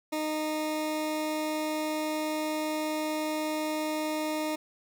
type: tone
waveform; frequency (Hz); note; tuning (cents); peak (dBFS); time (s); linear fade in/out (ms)
20% pulse; 308.4; D#4; -15; -24; 0.12-4.56; 10
effects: none